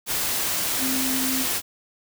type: tone in noise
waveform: sine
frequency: 261.6 Hz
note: C4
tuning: in tune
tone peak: -26 dBFS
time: 0.78-1.46 s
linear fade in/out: 50 ms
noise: white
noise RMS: -25 dBFS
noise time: 0.06-1.62 s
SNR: -4 dB
effects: none